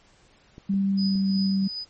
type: clicks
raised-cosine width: 3 ms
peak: -29 dBFS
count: 3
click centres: 0.581 / 0.741 / 1.154 s
type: tone with pitch glide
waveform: sine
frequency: 196 to 194.31 Hz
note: G3 to G3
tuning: 0 to -15 cents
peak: -20 dBFS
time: 0.69-1.68 s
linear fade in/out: 10 ms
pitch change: -15 cents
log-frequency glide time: 0.87-1.19 s
type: tone with tremolo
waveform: sine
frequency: 4978 Hz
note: D#8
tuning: in tune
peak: -29 dBFS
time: 0.97-1.85 s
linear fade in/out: 20 ms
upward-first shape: triangle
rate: 2.8 Hz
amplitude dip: 80%
effects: pink hiss -58 dBFS RMS until 1.89 s + MP3 32 kbps